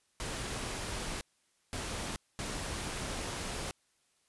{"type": "noise bursts at uneven times", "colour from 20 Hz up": "pink", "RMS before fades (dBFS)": -38, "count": 3, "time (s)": [[0.2, 1.21], [1.73, 2.16], [2.39, 3.71]], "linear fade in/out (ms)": 0, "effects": ["white hiss -73 dBFS RMS until 4.28 s", "resampled to 24000 Hz"]}